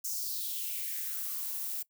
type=noise with high-pass filter sweep; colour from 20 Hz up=violet; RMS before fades=-36 dBFS; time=0.04-1.83 s; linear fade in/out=10 ms; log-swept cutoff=6400 to 560 Hz; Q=3.6; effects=noise-tail reverb RT60 0.1 s tail -20 dB re dry